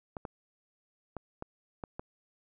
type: clicks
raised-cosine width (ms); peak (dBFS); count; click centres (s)
1; -24; 6; 0.168 / 0.252 / 1.167 / 1.424 / 1.838 / 1.995
effects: none